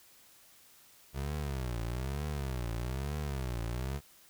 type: tone with vibrato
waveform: 25% pulse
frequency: 65.41 Hz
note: C2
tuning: in tune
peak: -30 dBFS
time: 1.13-4.01 s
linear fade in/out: 50 ms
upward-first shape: triangle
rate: 1.1 Hz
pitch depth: 270 cents each way
effects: white hiss -60 dBFS RMS until 4.29 s